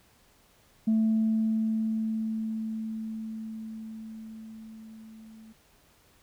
sine tone with level ramp, 220.7 Hz, A3, 5 cents sharp, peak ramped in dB -19 to -47 dBFS, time 0.87-5.53 s, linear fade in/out 10 ms, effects tanh soft clip ceiling -18 dBFS + pink hiss -62 dBFS RMS until 6.22 s

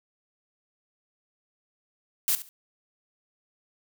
blue noise with echo, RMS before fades -24 dBFS, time 2.28-2.35 s, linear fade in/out 0 ms, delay 70 ms, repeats 2, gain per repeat -14 dB, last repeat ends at 2.49 s, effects none

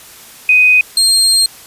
sine / 30% pulse tone pair in turn, 2500 / 4204 Hz, D#7 / C8, +8 / +7 cents, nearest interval major sixth, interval 899 cents, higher second, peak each -5 dBFS, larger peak neither, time 0.49-0.81 / 0.97-1.46 s, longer second, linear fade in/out 2 ms, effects white hiss -37 dBFS RMS until 1.66 s + resampled to 32000 Hz

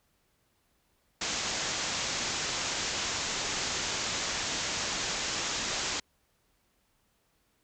white low-pass noise, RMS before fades -33 dBFS, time 1.21-6 s, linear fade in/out 5 ms, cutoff 7400 Hz, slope 96 dB/octave, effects pink hiss -72 dBFS RMS until 7.63 s

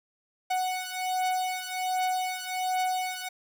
45% pulse beating tone pair, 740 / 741.3 Hz, F#5 / F#5, 0 / +3 cents, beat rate 1.3 Hz, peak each -30 / -31 dBFS, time 0.5-3.29 s, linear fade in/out 10 ms, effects none

